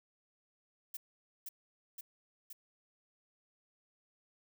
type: noise with echo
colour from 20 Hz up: violet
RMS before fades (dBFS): -42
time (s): 0.94-0.97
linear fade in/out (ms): 5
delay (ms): 520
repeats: 3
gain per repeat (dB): -2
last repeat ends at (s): 2.53
effects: none